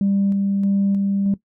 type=tone with tremolo; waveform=sine; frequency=198 Hz; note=G3; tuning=18 cents sharp; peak=-14 dBFS; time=0.01-1.34 s; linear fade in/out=2 ms; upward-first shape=square; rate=1.6 Hz; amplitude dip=25%; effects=noise-tail reverb RT60 0.1 s tail -17 dB re dry + tanh soft clip ceiling -12 dBFS